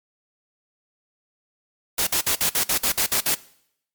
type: noise bursts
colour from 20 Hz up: white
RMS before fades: -21 dBFS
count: 10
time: 1.98-3.347 s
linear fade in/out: 5 ms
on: 89 ms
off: 53 ms
effects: noise-tail reverb RT60 0.7 s tail -20 dB re dry + MP3 96 kbps